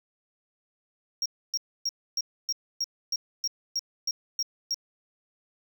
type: tone bursts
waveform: triangle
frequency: 5588 Hz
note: F8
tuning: in tune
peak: -24 dBFS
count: 12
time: 1.22-4.744 s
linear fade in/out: 2 ms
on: 37 ms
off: 280 ms
effects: none